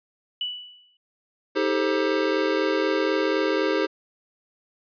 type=tone with exponential decay; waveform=sine; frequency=2960 Hz; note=F#7; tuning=in tune; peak=-23 dBFS; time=0.41-0.97 s; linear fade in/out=2 ms; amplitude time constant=120 ms
type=chord; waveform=square; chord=A half-diminished seventh; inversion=second; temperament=just; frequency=316.8 / 396 / 440 / 528 Hz; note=Eb4 / G4 / A4 / C5; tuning=+31 / +18 / 0 / +16 cents; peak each=-27 / -26 / -29 / -28 dBFS; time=1.55-3.87 s; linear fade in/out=20 ms
effects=resampled to 11025 Hz